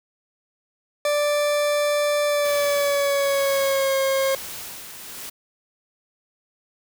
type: tone with pitch glide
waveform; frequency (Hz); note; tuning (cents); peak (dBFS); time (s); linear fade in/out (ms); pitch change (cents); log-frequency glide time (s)
40% pulse; 587.3 to 538.6; D5 to C#5; 0 to -50; -18; 1.05-4.35; 2; -150; 2.26-3.97
type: noise with tremolo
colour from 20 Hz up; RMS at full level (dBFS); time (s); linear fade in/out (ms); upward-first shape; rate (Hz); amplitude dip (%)
white; -34; 2.44-5.3; 10; sine; 1.1; 45
effects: none